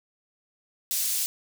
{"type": "high-pass noise", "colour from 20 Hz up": "pink", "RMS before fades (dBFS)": -27, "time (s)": [0.91, 1.26], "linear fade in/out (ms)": 0, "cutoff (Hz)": 6200, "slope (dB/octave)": 12, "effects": []}